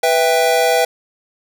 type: chord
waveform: square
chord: E minor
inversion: second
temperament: just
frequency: 494.4 / 659.3 / 791.1 Hz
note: B4 / E5 / G5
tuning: +2 / 0 / +16 cents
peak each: -17 / -17 / -18 dBFS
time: 0.03-0.85 s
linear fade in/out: 5 ms
effects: none